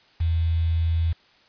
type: tone with quantisation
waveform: sine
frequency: 82.6 Hz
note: E2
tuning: 4 cents sharp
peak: -19 dBFS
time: 0.2-1.13 s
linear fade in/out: 10 ms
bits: 7
effects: white hiss -57 dBFS RMS until 1.48 s + resampled to 11025 Hz